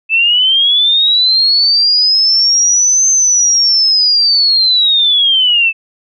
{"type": "linear two-way sweep", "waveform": "sine", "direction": "up then down", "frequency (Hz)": [2612, 6272, 2612], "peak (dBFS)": -7, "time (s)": [0.09, 5.73], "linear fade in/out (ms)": 50, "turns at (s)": 3.09, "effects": []}